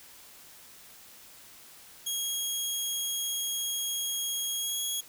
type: tone with pitch glide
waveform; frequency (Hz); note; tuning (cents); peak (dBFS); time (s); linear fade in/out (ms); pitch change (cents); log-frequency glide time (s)
15% pulse; 3287 to 3321; G#7 to G#7; -19 to -1; -23; 2.06-5.01; 10; +18; 4.57-4.79
effects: white hiss -52 dBFS RMS until 5.08 s